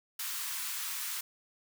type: high-pass noise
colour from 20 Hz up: white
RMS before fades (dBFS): -37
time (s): 0.19-1.21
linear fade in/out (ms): 5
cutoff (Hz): 950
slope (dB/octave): 48
effects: none